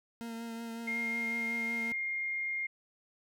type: tone with vibrato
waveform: 40% pulse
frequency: 230 Hz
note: A#3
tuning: 23 cents flat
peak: -38 dBFS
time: 0.21-1.92 s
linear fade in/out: 0 ms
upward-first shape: triangle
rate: 5.4 Hz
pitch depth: 23 cents each way
type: tone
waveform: sine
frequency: 2124 Hz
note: C7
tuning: 25 cents sharp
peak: -32 dBFS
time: 0.87-2.67 s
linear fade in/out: 10 ms
effects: none